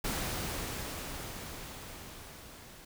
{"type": "noise with level ramp", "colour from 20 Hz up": "pink", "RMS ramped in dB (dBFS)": [-34, -52], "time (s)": [0.04, 2.85], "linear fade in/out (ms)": 5, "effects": []}